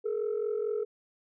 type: tone pair together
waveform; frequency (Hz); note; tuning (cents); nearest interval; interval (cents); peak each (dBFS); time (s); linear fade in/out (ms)
sine; 421.7 / 466.2; G#4 / A#4; +26 / 0; major second; 174; -29 / -31; 0.04-0.85; 20
effects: tanh soft clip ceiling -24 dBFS